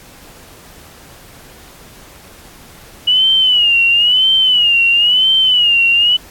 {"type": "tone with vibrato", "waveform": "sine", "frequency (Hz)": 2923, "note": "F#7", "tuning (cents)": -22, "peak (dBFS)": -8, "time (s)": [3.07, 6.17], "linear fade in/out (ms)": 10, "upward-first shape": "sine", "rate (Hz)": 0.99, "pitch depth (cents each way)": 110, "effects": ["pink hiss -40 dBFS RMS until 6.3 s", "AAC 64 kbps"]}